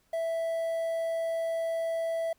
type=tone with quantisation; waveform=triangle; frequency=659.3 Hz; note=E5; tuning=in tune; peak=-26 dBFS; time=0.13-2.33 s; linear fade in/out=5 ms; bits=9; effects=pink hiss -69 dBFS RMS until 2.38 s